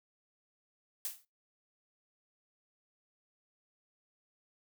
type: noise with exponential decay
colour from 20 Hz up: blue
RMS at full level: -34 dBFS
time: 1.05-1.25 s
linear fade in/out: 1 ms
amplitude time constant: 43 ms
effects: noise-tail reverb RT60 0.2 s tail -19 dB re dry